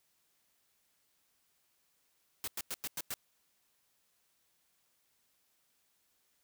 white noise bursts, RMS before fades -38 dBFS, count 6, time 2.44-3.14 s, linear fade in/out 0 ms, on 35 ms, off 98 ms, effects white hiss -75 dBFS RMS until 6.43 s

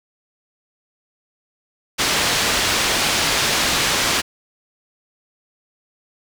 white low-pass noise, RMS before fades -19 dBFS, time 1.98-4.22 s, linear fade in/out 20 ms, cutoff 5200 Hz, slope 12 dB/octave, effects none

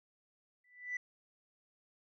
sine tone with exponential growth, 1981 Hz, B6, 5 cents sharp, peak -31 dBFS, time 0.64-0.97 s, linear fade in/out 5 ms, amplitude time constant 71 ms, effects tanh soft clip ceiling -32 dBFS

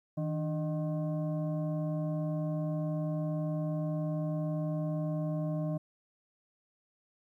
sine tone with frequency modulation, 158.9 Hz, D#3, 37 cents sharp, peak -30 dBFS, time 0.17-5.78 s, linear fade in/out 10 ms, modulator 456 Hz, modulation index 0.8, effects 12-bit

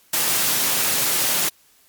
white high-pass noise, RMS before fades -20 dBFS, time 0.13-1.49 s, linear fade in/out 5 ms, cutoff 100 Hz, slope 96 dB/octave, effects white hiss -56 dBFS RMS until 1.88 s + MP3 96 kbps

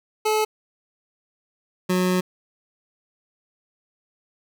25% pulse tone pair in turn, 431 / 182.79 Hz, A4 / F#3, -36 / -21 cents, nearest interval octave + minor third, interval 1485 cents, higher first, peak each -15 dBFS, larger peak neither, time 0.25-0.45 / 1.89-2.21 s, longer second, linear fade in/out 10 ms, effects none

